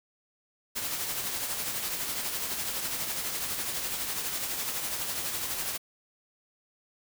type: noise with tremolo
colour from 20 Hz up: white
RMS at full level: -31 dBFS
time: 0.75-5.78 s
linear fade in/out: 20 ms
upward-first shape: triangle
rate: 12 Hz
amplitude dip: 45%
effects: none